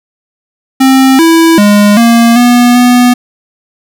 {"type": "tone with pitch steps", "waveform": "square", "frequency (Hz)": [264.7, 329, 205.9, 233, 243, 245.9], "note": ["C4", "E4", "G#3", "A#3", "B3", "B3"], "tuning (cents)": [20, -3, -15, -1, -28, -7], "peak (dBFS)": -3, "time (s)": [0.8, 3.14], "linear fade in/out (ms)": 10, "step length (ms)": 390, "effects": []}